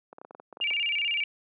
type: clicks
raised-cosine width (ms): 1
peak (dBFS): -28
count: 11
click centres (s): 0.129 / 0.184 / 0.215 / 0.249 / 0.309 / 0.349 / 0.399 / 0.527 / 0.571 / 0.602 / 0.71
type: tone with vibrato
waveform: sine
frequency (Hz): 2553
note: D#7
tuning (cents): +44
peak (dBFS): -25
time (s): 0.61-1.24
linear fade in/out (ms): 2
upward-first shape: square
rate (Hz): 16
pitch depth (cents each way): 170
effects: high-pass 400 Hz 12 dB/octave